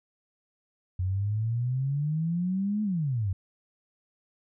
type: exponential two-way sweep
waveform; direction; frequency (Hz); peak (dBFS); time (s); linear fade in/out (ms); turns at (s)
sine; up then down; 89.9 to 215.6 to 89.9; -25; 0.99-3.33; 5; 2.83
effects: none